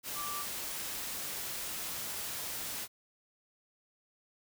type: tone in noise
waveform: sine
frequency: 1171 Hz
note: D6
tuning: 5 cents flat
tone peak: -39 dBFS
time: 0.14-0.46 s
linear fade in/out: 50 ms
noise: white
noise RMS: -39 dBFS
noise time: 0.03-2.88 s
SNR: -3 dB
effects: none